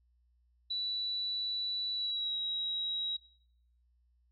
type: tone with pitch glide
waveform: sine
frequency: 3951 to 3843 Hz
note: B7 to B7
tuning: 0 to -48 cents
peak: -32 dBFS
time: 0.7-3.17 s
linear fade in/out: 10 ms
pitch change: -48 cents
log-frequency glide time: 1.94-2.36 s
effects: noise-tail reverb RT60 0.7 s tail -21 dB re dry + added 60 Hz sine -67 dBFS peak until 4.31 s